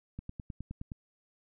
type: click train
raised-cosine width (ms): 5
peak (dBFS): -27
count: 8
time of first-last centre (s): 0.19-0.918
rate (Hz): 9.61
effects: none

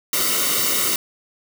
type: noise with comb filter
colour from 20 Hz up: white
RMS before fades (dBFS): -20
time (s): 0.13-0.96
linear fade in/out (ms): 2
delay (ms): 1.2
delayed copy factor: -0.8
effects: none

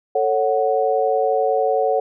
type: chord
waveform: sine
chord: F# minor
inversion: first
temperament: just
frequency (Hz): 444 / 555 / 740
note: A4 / C#5 / F#5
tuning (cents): +16 / +2 / 0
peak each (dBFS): -20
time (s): 0.15-2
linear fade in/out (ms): 5
effects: none

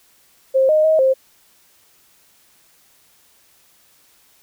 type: tone with pitch steps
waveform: sine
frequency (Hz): 530 / 618 / 632 / 528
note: C5 / D#5 / D#5 / C5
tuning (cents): +22 / -12 / +27 / +16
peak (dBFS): -11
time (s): 0.54-1.14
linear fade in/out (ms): 20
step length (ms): 150
effects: white hiss -55 dBFS RMS until 4.42 s

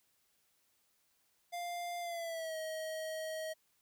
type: tone with pitch glide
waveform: square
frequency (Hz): 698.5 to 633.2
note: F5 to D#5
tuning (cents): 0 to +30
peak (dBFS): -39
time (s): 1.52-3.54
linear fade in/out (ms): 20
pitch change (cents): -170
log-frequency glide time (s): 2-2.57
effects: white hiss -75 dBFS RMS until 3.81 s

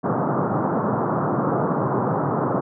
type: band-pass noise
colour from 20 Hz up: pink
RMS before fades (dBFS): -22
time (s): 0.03-2.61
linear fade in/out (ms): 20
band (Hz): 120 to 1300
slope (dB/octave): 48
effects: none

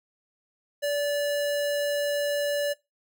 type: tone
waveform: square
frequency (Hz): 579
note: D5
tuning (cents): -25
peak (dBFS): -25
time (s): 0.82-2.74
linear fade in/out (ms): 20
effects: noise-tail reverb RT60 0.2 s tail -19 dB re dry

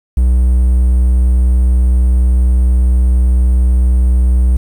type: tone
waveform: triangle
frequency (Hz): 62.1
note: B1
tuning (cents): +10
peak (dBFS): -5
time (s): 0.17-4.57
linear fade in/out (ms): 5
effects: 7-bit

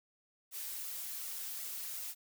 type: noise with flanger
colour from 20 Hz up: blue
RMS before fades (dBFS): -42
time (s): 0.51-2.15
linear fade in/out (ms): 50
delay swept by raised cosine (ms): 1.4 to 5.9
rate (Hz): 2.7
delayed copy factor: +1
effects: none

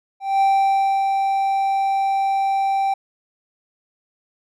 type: tone with ADSR envelope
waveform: triangle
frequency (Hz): 782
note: G5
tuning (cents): -4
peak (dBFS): -11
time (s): 0.2-2.94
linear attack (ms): 210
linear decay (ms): 620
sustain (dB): -4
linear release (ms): 6
effects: none

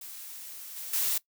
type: noise with level steps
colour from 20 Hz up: blue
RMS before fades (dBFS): -43 / -39 / -28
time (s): 0.01-1.18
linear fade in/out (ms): 5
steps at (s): 0.76 / 0.93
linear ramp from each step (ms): 5
effects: noise-tail reverb RT60 0.1 s tail -20 dB re dry

